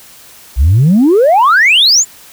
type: exponential sweep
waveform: sine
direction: up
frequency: 58.27 to 7459 Hz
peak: -3 dBFS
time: 0.56-2.05 s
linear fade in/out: 50 ms
effects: tanh soft clip ceiling -2 dBFS + white hiss -38 dBFS RMS until 2.32 s